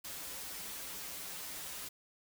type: noise with comb filter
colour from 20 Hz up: white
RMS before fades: -44 dBFS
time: 0.04-1.89 s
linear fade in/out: 10 ms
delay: 8.4 ms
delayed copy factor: -0.8
effects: none